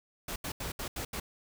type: noise bursts at uneven times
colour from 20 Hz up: pink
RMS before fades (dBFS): -37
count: 6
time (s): 0.28-0.36 / 0.44-0.52 / 0.6-0.72 / 0.79-0.88 / 0.96-1.05 / 1.13-1.2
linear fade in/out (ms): 5
effects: none